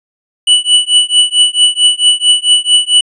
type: tone with tremolo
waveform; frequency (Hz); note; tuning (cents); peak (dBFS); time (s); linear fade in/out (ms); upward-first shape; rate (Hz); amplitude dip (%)
square; 2960; F#7; 0; -3; 0.47-3.01; 5; triangle; 4.5; 100
effects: resampled to 24000 Hz